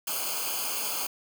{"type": "noise with comb filter", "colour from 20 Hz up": "white", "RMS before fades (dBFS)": -31, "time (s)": [0.07, 1.07], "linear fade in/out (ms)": 5, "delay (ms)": 0.53, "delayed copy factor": -1, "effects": []}